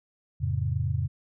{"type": "chord", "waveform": "sine", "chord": "F augmented", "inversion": "none", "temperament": "just", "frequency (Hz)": [87.31, 109.13, 136.42], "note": ["F2", "A2", "C#3"], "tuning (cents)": [0, -14, -27], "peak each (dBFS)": -29, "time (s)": [0.4, 1.08], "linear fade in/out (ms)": 20, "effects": []}